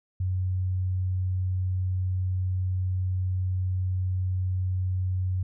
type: tone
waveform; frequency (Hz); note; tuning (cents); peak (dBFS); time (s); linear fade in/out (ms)
sine; 92.5; F#2; 0; -24; 0.2-5.43; 5
effects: none